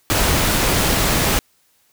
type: noise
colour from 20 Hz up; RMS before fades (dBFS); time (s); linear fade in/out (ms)
pink; -17; 0.1-1.39; 0
effects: white hiss -60 dBFS RMS until 1.92 s